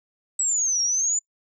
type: linear two-way sweep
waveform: sine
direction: down then up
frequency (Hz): 7902 to 5550 to 7080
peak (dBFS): -20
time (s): 0.39-1.19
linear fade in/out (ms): 5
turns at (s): 0.82
effects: noise-tail reverb RT60 0.1 s tail -25 dB re dry